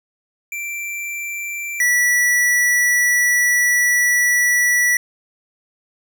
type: tone pair in turn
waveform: square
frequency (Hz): 2349 / 1950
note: D7 / B6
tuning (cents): 0 / -23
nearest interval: minor third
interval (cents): 323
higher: first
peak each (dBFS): -25 / -14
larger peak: second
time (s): 0.52-1.8 / 1.8-4.97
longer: second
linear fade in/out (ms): 2
effects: none

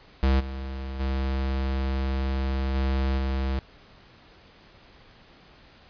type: tone with level steps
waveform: square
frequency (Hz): 66.6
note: C2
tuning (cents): +31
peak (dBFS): -19 / -32 / -25 / -23 / -25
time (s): 0.23-3.59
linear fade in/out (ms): 0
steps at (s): 0.39 / 0.99 / 2.74 / 3.17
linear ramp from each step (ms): 20
effects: pink hiss -53 dBFS RMS until 5.89 s + resampled to 11025 Hz

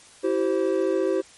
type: chord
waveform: triangle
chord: C major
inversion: first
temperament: equal with one note detuned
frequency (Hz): 329.6 / 384.2 / 523.3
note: E4 / G4 / C5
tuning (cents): 0 / -35 / 0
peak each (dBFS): -24 / -21 / -24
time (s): 0.23-1.22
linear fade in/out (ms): 20
effects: white hiss -50 dBFS RMS until 1.37 s + MP3 48 kbps

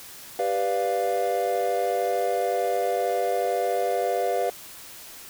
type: chord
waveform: triangle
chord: G dominant seventh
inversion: none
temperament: equal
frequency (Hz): 392 / 493.9 / 587.3 / 698.5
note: G4 / B4 / D5 / F5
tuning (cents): 0 / 0 / 0 / 0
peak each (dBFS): -28 / -25 / -28 / -24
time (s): 0.39-4.5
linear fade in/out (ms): 2
effects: white hiss -43 dBFS RMS until 5.29 s

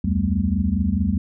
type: tone cluster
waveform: sine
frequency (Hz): 71.2 / 85.5 / 194.3 / 218.9 / 243.6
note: C#2 / F2 / G3 / A3 / B3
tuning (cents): +47 / -36 / -15 / -9 / -24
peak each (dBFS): -26 / -23 / -22 / -25 / -29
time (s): 0.04-1.18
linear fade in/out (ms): 5
effects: none

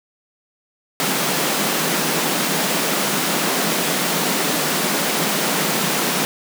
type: high-pass noise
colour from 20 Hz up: pink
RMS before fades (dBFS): -20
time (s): 1-6.25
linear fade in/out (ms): 0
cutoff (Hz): 150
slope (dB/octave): 96
effects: none

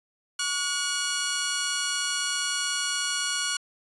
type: tone pair together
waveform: 10% pulse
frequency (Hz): 1129 / 1447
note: C#6 / F#6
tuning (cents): +31 / -39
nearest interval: major third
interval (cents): 430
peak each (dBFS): -25 / -18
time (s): 0.39-3.57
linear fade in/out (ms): 5
effects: resampled to 24000 Hz

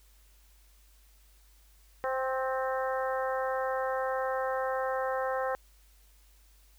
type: harmonic tone with a mistuned harmonic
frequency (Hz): 261.6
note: C4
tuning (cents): 0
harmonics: 2 / 3 / 4 / 5 / 6 / 7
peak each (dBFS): -31 / -35 / -37 / -39 / -41 / -42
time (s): 2.04-5.55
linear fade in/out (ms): 0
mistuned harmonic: 4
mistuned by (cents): +17
effects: added 50 Hz sine -58 dBFS peak until 6.78 s + white hiss -65 dBFS RMS until 6.78 s

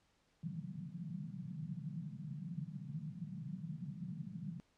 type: band-pass noise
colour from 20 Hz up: pink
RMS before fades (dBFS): -45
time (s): 0.43-4.6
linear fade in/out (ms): 0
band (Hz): 140 to 190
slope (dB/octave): 48
effects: pink hiss -75 dBFS RMS until 4.77 s + low-pass 7000 Hz 12 dB/octave

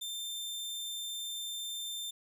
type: tone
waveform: sawtooth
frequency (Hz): 3582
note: A7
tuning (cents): +30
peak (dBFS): -34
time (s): 0.01-2.11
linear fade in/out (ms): 10
effects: none

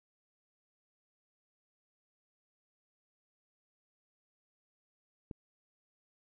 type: click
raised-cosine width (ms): 3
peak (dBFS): -29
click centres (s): 5.312
effects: none

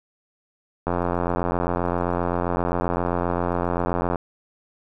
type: click train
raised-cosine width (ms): 1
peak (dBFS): -9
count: 289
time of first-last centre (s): 0.87-4.158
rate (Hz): 87.6
effects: none

